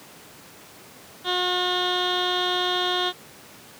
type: tone with low-pass filter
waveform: 15% pulse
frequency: 360.6 Hz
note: F#4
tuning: 45 cents flat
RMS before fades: -24 dBFS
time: 1.24-3.13 s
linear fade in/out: 50 ms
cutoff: 3500 Hz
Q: 5
effects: pink hiss -46 dBFS RMS until 3.79 s + high-pass 150 Hz 12 dB/octave